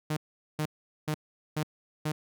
sawtooth tone bursts, 153.1 Hz, D#3, 28 cents flat, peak -24 dBFS, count 5, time 0.1-2.12 s, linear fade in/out 5 ms, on 68 ms, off 420 ms, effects none

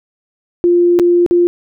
sine tone with dropouts, 349.2 Hz, F4, in tune, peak -7 dBFS, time 0.64-1.47 s, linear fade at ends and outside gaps 0 ms, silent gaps 0.99-0.997 / 1.263-1.31 s, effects none

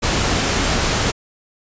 pink noise, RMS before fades -18 dBFS, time 0.02-1.12 s, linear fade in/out 20 ms, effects resampled to 16000 Hz

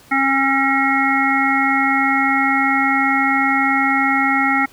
harmonic tone, 271.5 Hz, C#4, 36 cents flat, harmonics 1 / 3 / 5 / 7 / 8, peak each -20 / -20 / -20 / -20 / -20 dBFS, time 0.11-4.66 s, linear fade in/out 10 ms, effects pink hiss -47 dBFS RMS until 4.72 s + high-pass 60 Hz 12 dB/octave

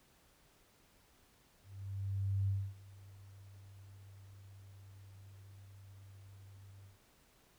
sine tone with ADSR envelope, 98 Hz, G2, in tune, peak -30 dBFS, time 1.63-7 s, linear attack 850 ms, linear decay 260 ms, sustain -23 dB, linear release 160 ms, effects pink hiss -68 dBFS RMS until 7.58 s

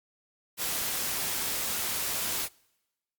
white noise, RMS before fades -31 dBFS, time 0.57-2.49 s, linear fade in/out 50 ms, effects noise-tail reverb RT60 1.0 s tail -26 dB re dry + Opus 48 kbps

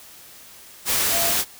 sine tone in noise, 680 Hz, F5, 46 cents flat, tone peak -26 dBFS, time 1.1-1.34 s, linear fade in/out 50 ms, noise white, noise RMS -21 dBFS, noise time 0.85-1.45 s, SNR -8 dB, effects white hiss -45 dBFS RMS until 1.59 s

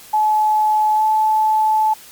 sine tone with pitch glide, 857 to 867 Hz, A5 to A5, -46 to -26 cents, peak -12 dBFS, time 0.13-1.94 s, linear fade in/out 10 ms, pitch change +20 cents, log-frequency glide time 0.95-1.03 s, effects white hiss -41 dBFS RMS until 2.11 s + MP3 96 kbps

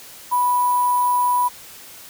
sine tone with sample-and-hold, 985 Hz, B5, 5 cents flat, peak -15 dBFS, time 0.31-1.49 s, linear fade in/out 20 ms, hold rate 11025 Hz, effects white hiss -41 dBFS RMS until 2.09 s

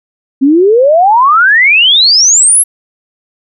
sine exponential sweep, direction up, 259 to 11420 Hz, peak -3 dBFS, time 0.41-2.64 s, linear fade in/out 20 ms, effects none

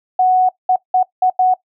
sine tone bursts at uneven times, 740 Hz, F#5, in tune, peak -9 dBFS, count 5, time 0.19-0.49 / 0.69-0.76 / 0.94-1.03 / 1.22-1.3 / 1.39-1.54 s, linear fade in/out 5 ms, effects noise-tail reverb RT60 0.1 s tail -19 dB re dry

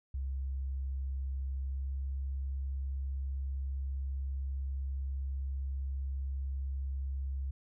sine tone with pitch glide, 66.9 to 67.56 Hz, C2 to C#2, +39 to -44 cents, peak -33 dBFS, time 0.14-7.51 s, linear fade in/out 5 ms, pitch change +17 cents, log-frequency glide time 1.65-1.91 s, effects none

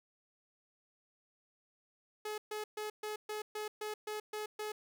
sawtooth tone bursts, 425.1 Hz, G#4, 40 cents sharp, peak -34 dBFS, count 10, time 2.25-4.72 s, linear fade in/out 5 ms, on 130 ms, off 130 ms, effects none

